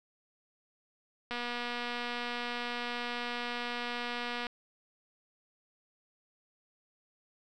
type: click train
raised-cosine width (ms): 0.3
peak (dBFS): -21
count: 762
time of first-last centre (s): 1.31-4.468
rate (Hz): 241
effects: none